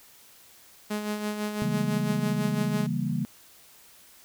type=tone with tremolo; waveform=sawtooth; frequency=210 Hz; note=G#3; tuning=19 cents sharp; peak=-23 dBFS; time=0.9-2.87 s; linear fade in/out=10 ms; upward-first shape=sine; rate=6 Hz; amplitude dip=50%
type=chord; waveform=sine; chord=C# diminished seventh; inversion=none; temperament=equal; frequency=138.59 / 164.81 / 196 / 233.1 Hz; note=C#3 / E3 / G3 / Bb3; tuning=0 / 0 / 0 / 0 cents; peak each=-31 dBFS; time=1.62-3.25 s; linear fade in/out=0 ms
effects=white hiss -54 dBFS RMS until 4.24 s